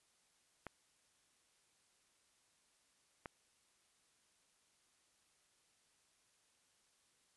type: clicks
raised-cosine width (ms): 0.5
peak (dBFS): -30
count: 2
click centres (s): 0.667 / 3.258
effects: white hiss -75 dBFS RMS until 7.36 s + resampled to 24000 Hz